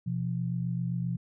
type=tone pair together; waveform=sine; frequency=125 / 172.61 Hz; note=B2 / F3; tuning=+21 / -20 cents; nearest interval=tritone; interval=559 cents; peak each=-31 / -31 dBFS; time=0.06-1.17 s; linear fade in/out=10 ms; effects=none